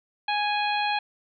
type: harmonic tone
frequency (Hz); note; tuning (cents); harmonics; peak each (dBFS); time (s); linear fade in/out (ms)
830.6; G#5; 0; 1 / 2 / 3 / 4 / 5; -25 / -32 / -30 / -34 / -35; 0.28-0.99; 5
effects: none